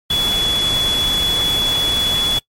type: tone in noise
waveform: sine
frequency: 3403 Hz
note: G#7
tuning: 41 cents sharp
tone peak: -15 dBFS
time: 0.1-2.39 s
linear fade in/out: 5 ms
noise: pink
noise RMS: -24 dBFS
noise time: 0.1-2.39 s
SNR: +6 dB
effects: noise-tail reverb RT60 0.1 s tail -23 dB re dry + MP3 64 kbps